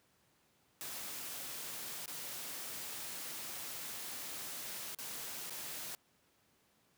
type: noise with dropouts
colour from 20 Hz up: white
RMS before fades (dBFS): -44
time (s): 0.81-5.95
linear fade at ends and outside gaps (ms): 0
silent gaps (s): 2.058-2.079 / 4.948-4.987 / 5.497-5.506
effects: pink hiss -72 dBFS RMS until 6.97 s + high-pass 100 Hz 12 dB/octave